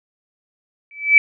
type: tone with exponential growth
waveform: sine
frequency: 2307 Hz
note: D7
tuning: 31 cents flat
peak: -3 dBFS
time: 0.91-1.18 s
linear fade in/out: 1 ms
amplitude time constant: 58 ms
effects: none